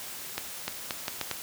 accelerating click train, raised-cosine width 0.2 ms, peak -12 dBFS, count 6, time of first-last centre 0.38-1.313 s, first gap 300 ms, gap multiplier 0.76, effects white hiss -40 dBFS RMS until 1.42 s + high-pass 60 Hz 12 dB/octave

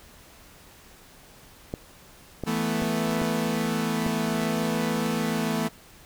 clicks, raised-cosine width 2 ms, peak -16 dBFS, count 5, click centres 1.739 / 2.437 / 2.822 / 3.218 / 4.065 s
sawtooth chord, E suspended fourth, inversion none, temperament equal, 164.81 / 220 / 246.9 Hz, E3 / A3 / B3, 0 / 0 / 0 cents, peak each -26 / -23 / -26 dBFS, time 2.46-5.69 s, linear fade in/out 20 ms
effects pink hiss -51 dBFS RMS until 6.05 s

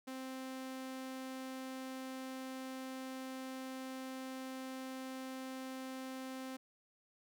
sawtooth tone, 261.6 Hz, C4, in tune, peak -39 dBFS, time 0.07-6.57 s, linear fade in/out 10 ms, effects none

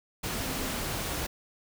sine tone in noise, 261.6 Hz, C4, in tune, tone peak -41 dBFS, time 0.4-0.72 s, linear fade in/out 10 ms, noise pink, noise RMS -33 dBFS, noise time 0.23-1.27 s, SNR -11 dB, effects none

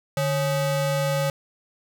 square ring-modulated tone, 349.2 Hz, F4, in tune, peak -19 dBFS, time 0.17-1.3 s, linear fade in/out 2 ms, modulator 201 Hz, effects none

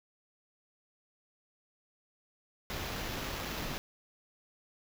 pink noise with sample-and-hold, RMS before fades -38 dBFS, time 2.7-3.78 s, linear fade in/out 0 ms, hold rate 8820 Hz, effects none

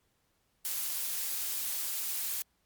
blue noise, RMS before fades -34 dBFS, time 0.65-2.42 s, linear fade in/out 0 ms, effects pink hiss -74 dBFS RMS until 2.65 s + MP3 96 kbps

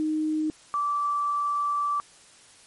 sine tone pair in turn, 310 / 1162.7 Hz, D#4 / D6, -6 / -18 cents, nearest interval octave + major seventh, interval 2288 cents, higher second, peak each -23 / -23 dBFS, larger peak neither, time 0-0.5 / 0.74-2 s, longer second, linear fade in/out 0 ms, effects white hiss -53 dBFS RMS until 2.66 s + MP3 48 kbps

